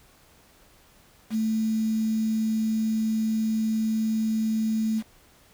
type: tone with quantisation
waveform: sine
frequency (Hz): 220.1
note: A3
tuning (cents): +1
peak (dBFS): -22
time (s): 1.3-5.03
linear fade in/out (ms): 50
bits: 7
effects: pink hiss -57 dBFS RMS until 5.53 s